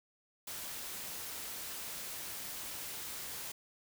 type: noise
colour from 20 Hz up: white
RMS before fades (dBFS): -43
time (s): 0.47-3.52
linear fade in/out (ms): 5
effects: none